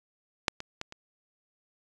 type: clicks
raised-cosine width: 0.2 ms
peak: -6 / -20 / -17 / -26 dBFS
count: 4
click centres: 0.482 / 0.604 / 0.814 / 0.924 s
effects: resampled to 24000 Hz